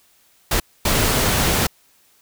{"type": "noise bursts at uneven times", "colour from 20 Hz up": "pink", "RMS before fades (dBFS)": -18, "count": 2, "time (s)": [[0.51, 0.6], [0.85, 1.67]], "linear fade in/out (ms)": 5, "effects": ["white hiss -57 dBFS RMS until 2.21 s"]}